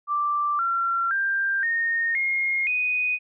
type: tone with pitch steps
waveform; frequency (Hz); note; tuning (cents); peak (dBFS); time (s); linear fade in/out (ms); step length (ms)
sine; 1174.7 / 1365.1 / 1586.3 / 1843.3 / 2142 / 2489; D6 / F6 / G6 / A#6 / C7 / D#7; 0 / -40 / +20 / -20 / +40 / 0; -21; 0.07-3.19; 50; 520
effects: none